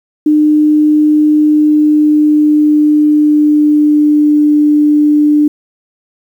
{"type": "tone with pitch glide", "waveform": "sine", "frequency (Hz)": [302.6, 297.7], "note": ["D#4", "D4"], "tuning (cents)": [-48, 24], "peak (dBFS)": -5, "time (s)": [0.26, 5.48], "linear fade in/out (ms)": 5, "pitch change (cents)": -28, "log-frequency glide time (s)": [1.38, 4.58], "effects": ["7-bit"]}